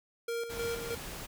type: tone with tremolo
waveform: square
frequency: 466.2 Hz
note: A#4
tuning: in tune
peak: -33 dBFS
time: 0.28-0.95 s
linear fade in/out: 5 ms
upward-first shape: square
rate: 3.2 Hz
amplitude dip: 55%
type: noise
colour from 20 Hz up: pink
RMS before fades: -42 dBFS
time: 0.49-1.27 s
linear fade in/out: 20 ms
effects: none